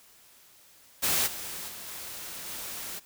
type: noise with level steps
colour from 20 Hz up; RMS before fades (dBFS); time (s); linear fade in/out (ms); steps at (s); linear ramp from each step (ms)
white; -26 / -38 / -42 / -40 / -38; 1.02-3; 20; 1.26 / 1.67 / 1.86 / 2.46; 20
effects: white hiss -57 dBFS RMS until 3.05 s